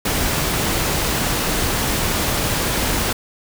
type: noise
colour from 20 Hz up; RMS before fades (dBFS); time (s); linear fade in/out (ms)
pink; -20; 0.05-3.13; 5
effects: none